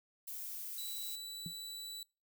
violet noise, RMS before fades -44 dBFS, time 0.27-1.16 s, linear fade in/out 10 ms
sawtooth tone, 3951 Hz, B7, in tune, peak -40 dBFS, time 0.78-2.03 s, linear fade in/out 2 ms
sine tone with exponential decay, 170.9 Hz, F3, 37 cents flat, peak -37 dBFS, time 1.46-1.53 s, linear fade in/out 2 ms, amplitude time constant 15 ms
effects noise-tail reverb RT60 0.3 s tail -24 dB re dry

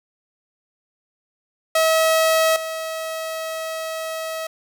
sawtooth tone with level steps, 643 Hz, E5, 43 cents flat, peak -11 / -22 dBFS, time 1.75-4.47 s, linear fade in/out 5 ms, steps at 2.56 s, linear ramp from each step 2 ms, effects none

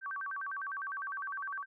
sine tone with vibrato, 1329 Hz, E6, 14 cents sharp, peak -36 dBFS, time 0.01-1.66 s, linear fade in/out 50 ms, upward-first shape square, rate 9.9 Hz, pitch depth 280 cents each way, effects none

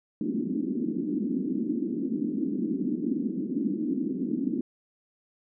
white band-pass noise, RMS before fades -29 dBFS, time 0.21-4.61 s, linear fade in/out 2 ms, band 200 to 320 Hz, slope 48 dB/octave, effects none

